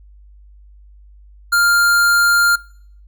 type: tone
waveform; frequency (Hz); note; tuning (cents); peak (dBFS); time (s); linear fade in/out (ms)
square; 1400; F6; +4; -12; 1.52-2.56; 10
effects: noise-tail reverb RT60 0.6 s tail -23 dB re dry + added 50 Hz sine -41 dBFS peak until 3.07 s